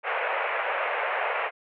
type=band-pass noise; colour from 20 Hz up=pink; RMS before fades=-28 dBFS; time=0.03-1.51 s; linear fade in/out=50 ms; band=490 to 2600 Hz; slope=48 dB/octave; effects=none